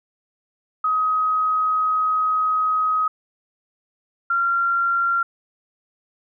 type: tone pair in turn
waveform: sine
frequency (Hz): 1263 / 1378.1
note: D#6 / F6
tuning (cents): +26 / -23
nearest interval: major second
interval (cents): 151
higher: second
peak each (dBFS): -17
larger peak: neither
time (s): 0.84-3.08 / 4.3-5.23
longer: first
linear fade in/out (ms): 5
effects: none